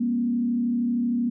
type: tone with frequency modulation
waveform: sine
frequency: 239.3 Hz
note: A#3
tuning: 46 cents sharp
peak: -21 dBFS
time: 0-1.3 s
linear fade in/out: 10 ms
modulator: 33 Hz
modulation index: 0.55
effects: none